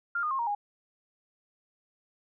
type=tone with pitch steps; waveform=sine; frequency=1396.9 / 1223.1 / 1071 / 937.7 / 821.1 Hz; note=F6 / D#6 / C6 / A#5 / G#5; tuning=0 / -30 / +40 / +10 / -20 cents; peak=-27 dBFS; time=0.15-0.55 s; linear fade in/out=5 ms; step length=80 ms; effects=none